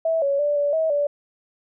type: tone with pitch steps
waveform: sine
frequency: 652 / 559 / 585 / 577 / 641 / 579 Hz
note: E5 / C#5 / D5 / D5 / E5 / D5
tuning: -19 / +14 / -7 / -31 / -49 / -25 cents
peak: -18 dBFS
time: 0.05-1.07 s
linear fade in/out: 5 ms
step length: 170 ms
effects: none